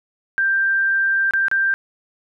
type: tone with dropouts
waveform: sine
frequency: 1578 Hz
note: G6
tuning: 11 cents sharp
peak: -15 dBFS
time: 0.38-1.74 s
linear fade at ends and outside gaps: 0 ms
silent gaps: 1.309-1.336 / 1.483-1.514 s
effects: none